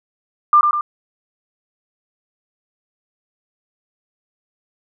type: tone with echo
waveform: sine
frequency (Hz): 1195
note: D6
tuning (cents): +30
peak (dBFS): -7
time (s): 0.53-0.61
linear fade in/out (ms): 2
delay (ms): 100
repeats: 2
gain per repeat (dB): -5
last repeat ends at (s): 0.81
effects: none